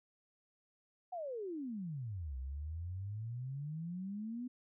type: exponential two-way sweep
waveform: sine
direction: down then up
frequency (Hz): 753 to 63.2 to 253.5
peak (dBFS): -39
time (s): 1.12-4.48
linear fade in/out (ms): 10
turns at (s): 2.37
effects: none